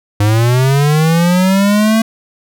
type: linear sweep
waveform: square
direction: up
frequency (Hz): 101.6 to 225.8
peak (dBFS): -9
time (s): 0.2-2.02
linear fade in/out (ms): 5
effects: none